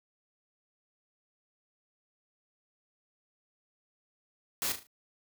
white noise with echo, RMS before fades -32 dBFS, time 4.62-4.72 s, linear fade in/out 0 ms, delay 37 ms, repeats 4, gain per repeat -8 dB, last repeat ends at 4.868 s, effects high-pass 80 Hz 12 dB/octave

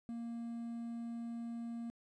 triangle tone with quantisation, 233.1 Hz, A#3, in tune, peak -38 dBFS, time 0.09-1.9 s, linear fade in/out 0 ms, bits 11, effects resampled to 22050 Hz

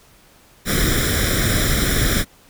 pink noise with comb filter, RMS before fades -18 dBFS, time 0.65-2.25 s, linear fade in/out 50 ms, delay 0.55 ms, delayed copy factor +0.85, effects pink hiss -51 dBFS RMS until 2.49 s

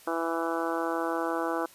harmonic tone, 165.7 Hz, E3, 9 cents sharp, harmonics 2 / 3 / 4 / 5 / 6 / 7 / 8 / 9, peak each -32 / -34 / -35 / -36 / -37 / -37 / -38 / -39 dBFS, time 0.07-1.66 s, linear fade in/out 5 ms, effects white hiss -54 dBFS RMS until 1.74 s + resampled to 32000 Hz

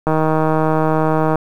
click train, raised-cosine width 1 ms, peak -3 dBFS, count 203, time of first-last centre 0.07-1.357 s, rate 157 Hz, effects 7-bit

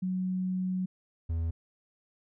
sine / triangle tone pair in turn, 185 / 82.41 Hz, F#3 / E2, 0 / 0 cents, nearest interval octave + major second, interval 1400 cents, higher first, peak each -28 / -26 dBFS, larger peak second, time 0.02-0.86 / 1.29-1.51 s, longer first, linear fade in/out 10 ms, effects none

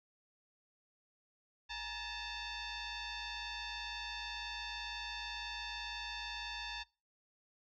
sine tone with frequency modulation, 941 Hz, A#5, 16 cents sharp, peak -40 dBFS, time 1.69-6.84 s, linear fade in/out 20 ms, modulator 888 Hz, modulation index 4.4, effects noise-tail reverb RT60 0.3 s tail -22 dB re dry

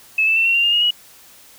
sine tone with pitch steps, 2600 / 2642 / 2685 / 2729 / 2774 / 2819 / 2865 / 2912 Hz, E7 / E7 / E7 / F7 / F7 / F7 / F7 / F#7, -24 / +3 / +31 / -41 / -12 / +16 / +44 / -28 cents, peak -13 dBFS, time 0.18-0.908 s, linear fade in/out 5 ms, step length 91 ms, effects white hiss -46 dBFS RMS until 1.58 s

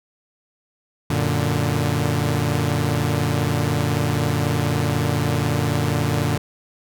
sawtooth chord, Gb augmented, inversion none, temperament equal, 92.5 / 116.54 / 146.83 Hz, Gb2 / Bb2 / D3, 0 / 0 / 0 cents, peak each -21 / -19 / -18 dBFS, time 1.1-6.38 s, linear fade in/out 5 ms, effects none

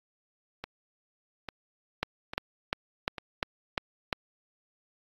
two click trains, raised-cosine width 0.3 ms, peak -20 / -11 dBFS, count 4 / 7, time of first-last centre 0.64-3.182 / 2.03-4.128 s, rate 1.18 / 2.86 Hz, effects AAC 32 kbps

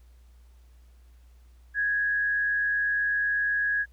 sine tone with frequency modulation, 1661 Hz, G#6, in tune, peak -23 dBFS, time 1.74-3.86 s, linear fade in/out 50 ms, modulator 108 Hz, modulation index 0.36, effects added 60 Hz sine -51 dBFS peak until 3.92 s + pink hiss -68 dBFS RMS until 3.92 s

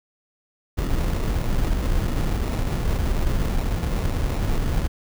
brown noise with sample-and-hold, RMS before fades -22 dBFS, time 0.77-4.88 s, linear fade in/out 20 ms, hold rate 1575 Hz, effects none

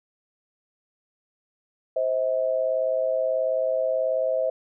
sine tone pair together, 522.5 / 641 Hz, C5 / E5, -2 / -49 cents, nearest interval major third, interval 353 cents, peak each -24 dBFS, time 1.96-4.5 s, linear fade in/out 5 ms, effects none

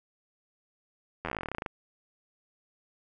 slowing click train, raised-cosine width 0.5 ms, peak -18 dBFS, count 19, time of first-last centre 1.25-1.662 s, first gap 11 ms, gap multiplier 1.08, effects none

